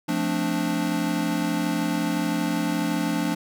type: chord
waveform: square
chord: D minor seventh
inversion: first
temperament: equal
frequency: 174.61 / 220 / 261.6 / 293.7 Hz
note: F3 / A3 / C4 / D4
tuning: 0 / 0 / 0 / 0 cents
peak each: -29 / -30 / -32 / -27 dBFS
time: 0.08-3.35 s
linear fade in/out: 10 ms
effects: none